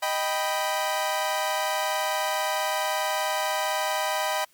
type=chord; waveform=sawtooth; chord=Eb augmented; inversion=none; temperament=equal; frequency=622.3 / 784 / 987.8 Hz; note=Eb5 / G5 / B5; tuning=0 / 0 / 0 cents; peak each=-25 dBFS; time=0.02-4.45 s; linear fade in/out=10 ms; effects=white hiss -61 dBFS RMS until 4.53 s + MP3 96 kbps